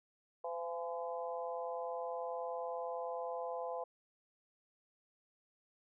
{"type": "harmonic tone with a mistuned harmonic", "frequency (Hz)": 170, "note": "F3", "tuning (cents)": -46, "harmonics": [3, 4, 5, 6], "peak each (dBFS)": [-41, -43, -45, -47], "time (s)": [0.44, 3.84], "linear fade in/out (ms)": 5, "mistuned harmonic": 5, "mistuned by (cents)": -22, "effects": []}